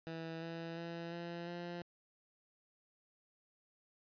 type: tone with pitch steps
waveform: 15% pulse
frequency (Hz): 163.5 / 165.97 / 168.49 / 171.03 / 173.62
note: E3 / E3 / E3 / F3 / F3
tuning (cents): -14 / +12 / +38 / -36 / -10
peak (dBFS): -36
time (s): 0.07-1.82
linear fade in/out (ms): 0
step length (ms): 350
effects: resampled to 11025 Hz